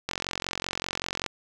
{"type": "click train", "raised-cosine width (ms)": 0.2, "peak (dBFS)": -11, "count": 54, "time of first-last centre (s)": [0.09, 1.263], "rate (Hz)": 45.2, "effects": []}